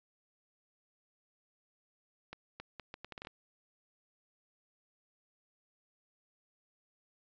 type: accelerating click train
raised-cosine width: 0.3 ms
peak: -28 dBFS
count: 10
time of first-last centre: 2.33-3.271 s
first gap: 270 ms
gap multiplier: 0.73
effects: resampled to 16000 Hz